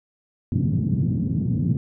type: band-pass noise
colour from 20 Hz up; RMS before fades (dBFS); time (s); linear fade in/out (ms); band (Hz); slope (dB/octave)
pink; -22; 0.52-1.77; 2; 110 to 220; 24
effects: none